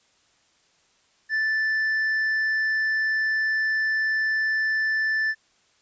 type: tone with hard clipping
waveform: triangle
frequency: 1759 Hz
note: A6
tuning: 1 cent flat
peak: -22 dBFS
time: 1.29-5.35 s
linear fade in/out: 50 ms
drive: 6 dB
effects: white hiss -63 dBFS RMS until 5.81 s + resampled to 16000 Hz